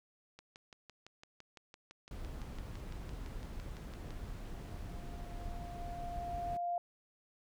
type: click train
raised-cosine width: 0.2 ms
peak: -35 dBFS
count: 23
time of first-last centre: 0.39-4.106 s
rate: 5.92 Hz
type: noise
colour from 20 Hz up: brown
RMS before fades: -44 dBFS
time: 2.11-6.57 s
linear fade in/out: 2 ms
type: tone with exponential growth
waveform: sine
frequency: 698.5 Hz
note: F5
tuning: in tune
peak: -32 dBFS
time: 3.92-6.78 s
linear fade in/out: 2 ms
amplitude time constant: 620 ms
effects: none